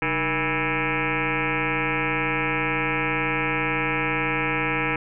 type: tone with frequency modulation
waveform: sine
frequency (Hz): 1315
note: E6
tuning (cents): -5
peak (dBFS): -21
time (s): 0.02-4.96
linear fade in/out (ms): 2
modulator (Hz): 168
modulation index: 7.3
effects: none